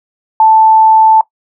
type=tone; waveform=sine; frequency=880 Hz; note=A5; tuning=in tune; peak=-3 dBFS; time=0.4-1.21 s; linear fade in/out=2 ms; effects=noise-tail reverb RT60 0.1 s tail -19 dB re dry